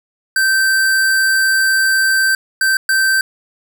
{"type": "tone bursts at uneven times", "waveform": "square", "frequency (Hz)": 1556, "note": "G6", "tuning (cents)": -13, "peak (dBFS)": -12, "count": 3, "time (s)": [[0.36, 2.35], [2.61, 2.77], [2.89, 3.21]], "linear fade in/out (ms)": 2, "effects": []}